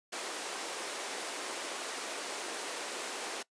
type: high-pass noise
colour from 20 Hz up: pink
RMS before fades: -39 dBFS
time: 0.12-3.43 s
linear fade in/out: 10 ms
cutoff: 340 Hz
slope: 24 dB/octave
effects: noise-tail reverb RT60 0.1 s tail -21 dB re dry + resampled to 22050 Hz